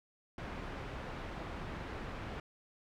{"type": "low-pass noise", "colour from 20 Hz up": "pink", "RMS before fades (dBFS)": -43, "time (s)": [0.38, 2.4], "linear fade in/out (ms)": 2, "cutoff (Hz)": 2200, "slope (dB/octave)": 12, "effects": []}